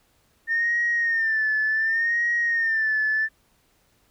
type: tone with vibrato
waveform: sine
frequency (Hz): 1811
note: A6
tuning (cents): +49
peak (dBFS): -19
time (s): 0.47-3.29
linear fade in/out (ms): 50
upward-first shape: sine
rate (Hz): 0.68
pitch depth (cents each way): 75
effects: tanh soft clip ceiling -15 dBFS + pink hiss -64 dBFS RMS until 4.1 s